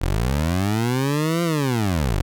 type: linear two-way sweep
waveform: 20% pulse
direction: up then down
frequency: 38.97 to 173.4 to 38.97 Hz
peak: -14 dBFS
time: 0.01-2.22 s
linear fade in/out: 10 ms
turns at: 1.43 s
effects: none